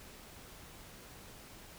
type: silence
effects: pink hiss -53 dBFS RMS until 1.78 s